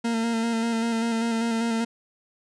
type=tone with vibrato; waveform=40% pulse; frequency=229.2 Hz; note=A#3; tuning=29 cents flat; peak=-22 dBFS; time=0.04-1.85 s; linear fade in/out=10 ms; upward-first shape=square; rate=5.1 Hz; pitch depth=23 cents each way; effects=resampled to 22050 Hz